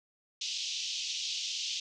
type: band-pass noise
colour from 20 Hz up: pink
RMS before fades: -36 dBFS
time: 0.41-1.8 s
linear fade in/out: 5 ms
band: 2800 to 6400 Hz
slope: 48 dB/octave
effects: none